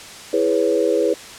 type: chord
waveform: sine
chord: C# minor seventh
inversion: first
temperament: equal with one note detuned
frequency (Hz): 329.6 / 413.6 / 493.9 / 554.4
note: E4 / G#4 / B4 / C#5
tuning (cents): 0 / -7 / 0 / 0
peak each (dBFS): -22 / -20 / -19 / -22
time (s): 0.33-1.14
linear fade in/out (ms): 5
effects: white hiss -37 dBFS RMS until 1.38 s + low-pass 8000 Hz 12 dB/octave